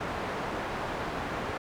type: low-pass noise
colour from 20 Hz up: white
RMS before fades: -34 dBFS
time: 0-1.58 s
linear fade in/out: 10 ms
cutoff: 1200 Hz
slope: 12 dB/octave
effects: none